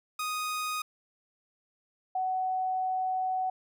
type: tone pair in turn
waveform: sawtooth / sine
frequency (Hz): 1244.5 / 747.9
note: D#6 / F#5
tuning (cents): 0 / +18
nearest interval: major sixth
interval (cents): 882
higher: first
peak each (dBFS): -27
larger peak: neither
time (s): 0.19-0.82 / 2.15-3.5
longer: second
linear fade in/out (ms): 5
effects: none